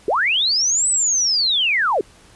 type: linear two-way sweep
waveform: sine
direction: up then down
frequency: 340.1 to 8130 to 340.1 Hz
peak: -15 dBFS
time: 0.08-2.01 s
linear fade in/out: 2 ms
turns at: 0.89 s
effects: pink hiss -49 dBFS RMS until 2.35 s + resampled to 24000 Hz